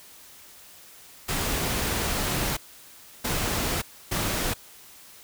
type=noise bursts at uneven times; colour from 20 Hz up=pink; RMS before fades=-27 dBFS; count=3; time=1.28-2.57 / 3.24-3.82 / 4.11-4.54 s; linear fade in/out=10 ms; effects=white hiss -49 dBFS RMS until 5.23 s

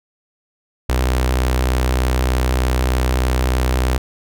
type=tone with notch filter; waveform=sawtooth; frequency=63.3 Hz; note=B1; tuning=43 cents sharp; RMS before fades=-17 dBFS; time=0.89-3.98 s; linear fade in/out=5 ms; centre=170 Hz; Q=1.2; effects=none

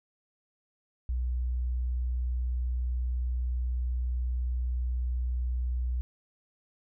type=tone; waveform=sine; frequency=61.6 Hz; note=B1; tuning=4 cents flat; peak=-27 dBFS; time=1.09-6.01 s; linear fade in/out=0 ms; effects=none

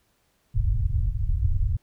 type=low-pass noise; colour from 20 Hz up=pink; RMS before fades=-23 dBFS; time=0.54-1.77 s; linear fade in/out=5 ms; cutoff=120 Hz; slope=48 dB/octave; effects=pink hiss -68 dBFS RMS until 1.82 s

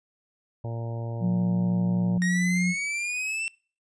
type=harmonic tone; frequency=115.8 Hz; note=A#2; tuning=11 cents flat; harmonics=1 / 2 / 3 / 4 / 5 / 6 / 7 / 8; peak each=-30 / -43 / -43 / -43 / -41 / -47 / -48 / -49 dBFS; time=0.64-2.18 s; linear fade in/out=5 ms
type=tone; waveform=sine; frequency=179.1 Hz; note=F3; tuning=44 cents sharp; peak=-21 dBFS; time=1.2-2.75 s; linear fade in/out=50 ms
type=linear sweep; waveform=45% pulse; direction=up; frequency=1858 to 2695 Hz; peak=-27 dBFS; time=2.22-3.48 s; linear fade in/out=0 ms
effects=noise-tail reverb RT60 0.4 s tail -25 dB re dry + resampled to 22050 Hz

